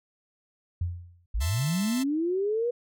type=tone with exponential decay; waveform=sine; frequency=87.31 Hz; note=F2; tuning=in tune; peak=-23 dBFS; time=0.81-1.26 s; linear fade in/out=5 ms; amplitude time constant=96 ms
type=linear sweep; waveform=sine; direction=up; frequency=43.65 to 490 Hz; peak=-24 dBFS; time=1.34-2.71 s; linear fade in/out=10 ms
type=chord; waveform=5% pulse; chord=A minor; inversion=second; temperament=equal with one note detuned; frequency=659.3 / 886.6 / 1046.5 Hz; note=E5 / A5 / C6; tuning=0 / +13 / 0 cents; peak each=-27 dBFS; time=1.4-2.04 s; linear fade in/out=20 ms
effects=none